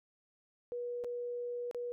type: tone with dropouts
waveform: sine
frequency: 484.1 Hz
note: B4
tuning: 35 cents flat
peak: -36 dBFS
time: 0.72-1.92 s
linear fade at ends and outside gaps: 0 ms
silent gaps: 1.039-1.045 / 1.712-1.747 s
effects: none